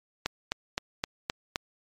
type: click train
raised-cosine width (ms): 0.2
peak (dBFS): -10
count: 6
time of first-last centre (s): 0.26-1.559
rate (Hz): 3.85
effects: MP3 96 kbps